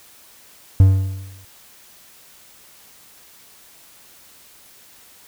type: tone with exponential decay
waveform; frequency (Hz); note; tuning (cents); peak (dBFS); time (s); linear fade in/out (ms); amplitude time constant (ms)
triangle; 95.6; G2; -43; -3; 0.8-1.45; 0; 140
effects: white hiss -48 dBFS RMS until 5.27 s